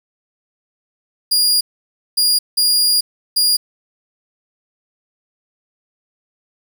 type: tone bursts at uneven times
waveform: sawtooth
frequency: 4842 Hz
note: D#8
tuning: 48 cents flat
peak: -9 dBFS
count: 4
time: 1.31-1.61 / 2.17-2.39 / 2.57-3.01 / 3.36-3.57 s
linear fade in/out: 10 ms
effects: 7-bit